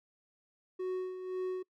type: tone with tremolo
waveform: triangle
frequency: 370 Hz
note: F#4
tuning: in tune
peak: -30 dBFS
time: 0.79-1.63 s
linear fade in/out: 10 ms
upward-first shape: sine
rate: 1.9 Hz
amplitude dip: 60%
effects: noise-tail reverb RT60 0.1 s tail -25 dB re dry